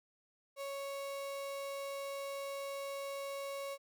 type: tone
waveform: 35% pulse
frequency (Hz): 554.4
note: C#5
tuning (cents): 0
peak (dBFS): -38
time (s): 0.56-3.78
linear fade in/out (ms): 50
effects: none